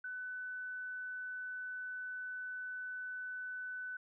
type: tone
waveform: sine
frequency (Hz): 1500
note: F#6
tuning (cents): +23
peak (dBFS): -40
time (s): 0.04-3.97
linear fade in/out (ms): 5
effects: none